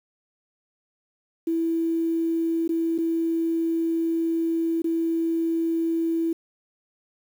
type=tone with dropouts; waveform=sine; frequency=329.9 Hz; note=E4; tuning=1 cent sharp; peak=-21 dBFS; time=1.47-6.33 s; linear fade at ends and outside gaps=5 ms; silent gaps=2.678-2.691 / 2.98-2.985 / 4.82-4.842 s; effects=8-bit